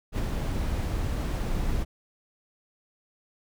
brown noise with ADSR envelope, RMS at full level -25 dBFS, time 0.12-1.85 s, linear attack 63 ms, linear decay 11 ms, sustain -3 dB, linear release 30 ms, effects none

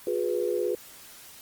sine chord, F diminished, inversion none, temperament equal with one note detuned, 358.4 / 415.3 / 493.9 Hz, F4 / Ab4 / Cb5, +45 / 0 / 0 cents, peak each -29 dBFS, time 0.07-0.75 s, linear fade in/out 2 ms, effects white hiss -48 dBFS RMS until 1.41 s + Opus 24 kbps

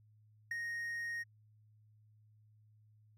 triangle tone with ADSR envelope, 1864.7 Hz, A#6, in tune, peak -32 dBFS, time 0.51-1.24 s, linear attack 4 ms, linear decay 15 ms, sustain -4 dB, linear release 24 ms, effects added 107 Hz sine -63 dBFS peak until 3.17 s

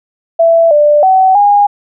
sine tone with pitch steps, 665 / 592 / 757 / 817 Hz, E5 / D5 / F#5 / G#5, +15 / +14 / +39 / -29 cents, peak -4 dBFS, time 0.39-1.67 s, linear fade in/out 10 ms, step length 320 ms, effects none

